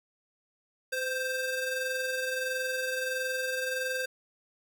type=ring-modulated tone; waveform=35% pulse; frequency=1046.5 Hz; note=C6; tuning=in tune; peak=-25 dBFS; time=0.92-4.06 s; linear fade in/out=10 ms; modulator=534 Hz; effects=none